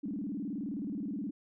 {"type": "tone with vibrato", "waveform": "sine", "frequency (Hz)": 242.9, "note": "B3", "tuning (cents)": -29, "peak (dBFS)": -34, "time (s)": [0.03, 1.31], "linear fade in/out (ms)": 10, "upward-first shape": "square", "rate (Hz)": 19, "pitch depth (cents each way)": 290, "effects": []}